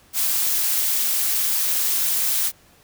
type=noise with amplitude modulation; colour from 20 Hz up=blue; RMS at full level=-19 dBFS; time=0.13-2.52 s; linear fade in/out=50 ms; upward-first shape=sine; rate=261 Hz; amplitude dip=45%; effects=pink hiss -54 dBFS RMS until 2.83 s